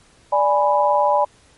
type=chord; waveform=sine; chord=G# diminished; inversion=second; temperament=equal; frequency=587.3 / 830.6 / 987.8 Hz; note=D5 / G#5 / B5; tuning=0 / 0 / 0 cents; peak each=-18 dBFS; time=0.32-1.25 s; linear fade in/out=10 ms; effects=pink hiss -53 dBFS RMS until 1.57 s + MP3 48 kbps